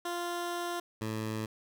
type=tone pair in turn; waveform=15% pulse; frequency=347.9 / 109.58 Hz; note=F4 / A2; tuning=-7 / -7 cents; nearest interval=octave + minor sixth; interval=2000 cents; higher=first; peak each=-27 dBFS; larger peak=neither; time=0.05-0.8 / 1.01-1.46 s; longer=first; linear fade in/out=5 ms; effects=none

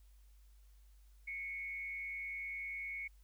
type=tone with frequency modulation; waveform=sine; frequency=2205 Hz; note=C#7; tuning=10 cents flat; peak=-40 dBFS; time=1.27-3.08 s; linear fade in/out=10 ms; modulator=155 Hz; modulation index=0.4; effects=added 50 Hz sine -59 dBFS peak until 3.23 s + white hiss -75 dBFS RMS until 3.23 s

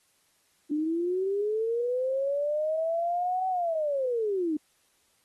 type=linear two-way sweep; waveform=sine; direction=up then down; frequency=293.7 to 757 to 293.7 Hz; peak=-25 dBFS; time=0.71-4.57 s; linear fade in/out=5 ms; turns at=3.48 s; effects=white hiss -68 dBFS RMS until 5.24 s + AAC 32 kbps

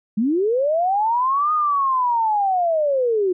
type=linear two-way sweep; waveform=sine; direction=up then down; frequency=198.9 to 1244.5 to 351.8 Hz; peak=-16 dBFS; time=0.17-3.33 s; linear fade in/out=10 ms; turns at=1.53 s; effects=none

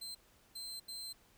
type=tone bursts at uneven times; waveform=sawtooth; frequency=4115 Hz; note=C8; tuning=30 cents flat; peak=-40 dBFS; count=3; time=0.01-0.15 / 0.55-0.8 / 0.88-1.13 s; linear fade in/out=10 ms; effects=pink hiss -67 dBFS RMS until 1.37 s

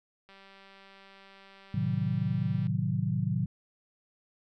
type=click train; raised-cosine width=0.3 ms; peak=-38 dBFS; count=465; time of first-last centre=0.29-2.669 s; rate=195 Hz
type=chord; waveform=sine; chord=A diminished seventh; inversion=none; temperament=equal; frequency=110 / 130.81 / 155.56 / 185 Hz; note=A2 / C3 / Eb3 / Gb3; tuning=0 / 0 / 0 / 0 cents; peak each=-32 dBFS; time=1.74-3.46 s; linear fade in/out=5 ms
effects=none

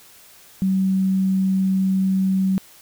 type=tone; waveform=sine; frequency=190.4 Hz; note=F#3; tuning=50 cents sharp; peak=-16 dBFS; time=0.62-2.58 s; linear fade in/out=0 ms; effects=white hiss -48 dBFS RMS until 2.81 s

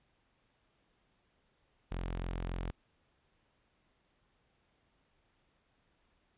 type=tone; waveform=sawtooth; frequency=43.65 Hz; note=F1; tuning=in tune; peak=-32 dBFS; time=1.91-2.71 s; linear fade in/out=10 ms; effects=pink hiss -74 dBFS RMS until 6.37 s + resampled to 8000 Hz

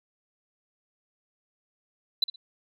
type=tone with echo; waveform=sine; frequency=3993 Hz; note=B7; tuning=18 cents sharp; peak=-17 dBFS; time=2.22-2.24 s; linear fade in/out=5 ms; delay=60 ms; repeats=2; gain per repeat=-14 dB; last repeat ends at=2.36 s; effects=tanh soft clip ceiling -16 dBFS

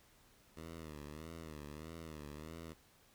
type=tone with vibrato; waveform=10% pulse; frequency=77.78 Hz; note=D#2; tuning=in tune; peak=-39 dBFS; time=0.56-2.74 s; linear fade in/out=20 ms; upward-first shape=sine; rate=1.6 Hz; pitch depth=110 cents each way; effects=pink hiss -67 dBFS RMS until 3.14 s

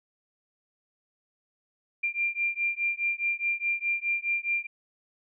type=beating tone pair; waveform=sine; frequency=2381 / 2385.8 Hz; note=D7 / D7; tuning=+23 / +27 cents; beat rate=4.8 Hz; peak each=-29 dBFS; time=2.03-4.67 s; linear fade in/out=10 ms; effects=none

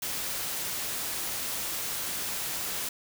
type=noise; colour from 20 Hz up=white; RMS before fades=-33 dBFS; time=0.02-2.89 s; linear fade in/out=5 ms; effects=none

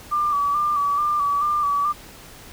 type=tone with vibrato; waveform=sine; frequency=1169 Hz; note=D6; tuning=8 cents flat; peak=-18 dBFS; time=0.11-1.93 s; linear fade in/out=20 ms; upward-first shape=square; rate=2.3 Hz; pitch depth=37 cents each way; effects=pink hiss -43 dBFS RMS until 2.52 s

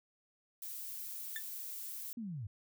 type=noise; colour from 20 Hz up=violet; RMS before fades=-44 dBFS; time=0.62-2.13 s; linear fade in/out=2 ms
type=tone with exponential decay; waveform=35% pulse; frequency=1771 Hz; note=A6; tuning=11 cents sharp; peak=-33 dBFS; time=1.36-1.44 s; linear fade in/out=1 ms; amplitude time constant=16 ms
type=linear sweep; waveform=sine; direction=down; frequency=244.4 to 92.5 Hz; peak=-39 dBFS; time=2.17-2.47 s; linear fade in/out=5 ms
effects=none

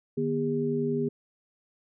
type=tone cluster; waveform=sine; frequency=151.1 / 242.3 / 404.2 Hz; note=D3 / B3 / G#4; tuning=+50 / -33 / -47 cents; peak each=-32 / -29 / -28 dBFS; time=0.17-1.09 s; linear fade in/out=10 ms; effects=none

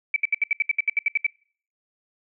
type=tone bursts; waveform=sine; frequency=2304 Hz; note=D7; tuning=34 cents flat; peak=-17 dBFS; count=13; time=0.14-1.266 s; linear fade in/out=2 ms; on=22 ms; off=70 ms; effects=noise-tail reverb RT60 0.5 s tail -26 dB re dry

